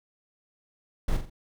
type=noise with echo; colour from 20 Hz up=brown; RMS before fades=-25 dBFS; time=1.08-1.17 s; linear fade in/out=5 ms; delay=43 ms; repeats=3; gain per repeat=-7 dB; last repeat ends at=1.299 s; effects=none